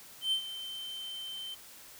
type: tone with ADSR envelope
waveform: triangle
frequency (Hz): 3100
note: G7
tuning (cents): -20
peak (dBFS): -24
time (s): 0.21-1.55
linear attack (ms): 110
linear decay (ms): 88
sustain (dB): -13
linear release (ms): 13
effects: white hiss -52 dBFS RMS until 1.99 s